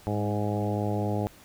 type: harmonic tone with a mistuned harmonic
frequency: 104.2 Hz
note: G#2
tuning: 6 cents sharp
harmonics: 1 / 2 / 3 / 4 / 5 / 6 / 7 / 8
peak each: -29 / -32 / -34 / -35 / -36 / -37 / -37 / -38 dBFS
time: 0.07-1.27 s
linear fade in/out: 0 ms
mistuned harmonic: 2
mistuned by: -22 cents
effects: pink hiss -53 dBFS RMS until 1.44 s